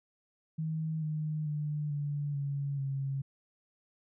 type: tone with pitch steps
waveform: sine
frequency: 158.5 / 153.9 / 149.43 / 145.09 / 140.88 / 136.79 Hz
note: D#3 / D#3 / D3 / D3 / C#3 / C#3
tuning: +32 / -19 / +30 / -21 / +28 / -23 cents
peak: -31 dBFS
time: 0.58-3.22 s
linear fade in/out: 10 ms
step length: 440 ms
effects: none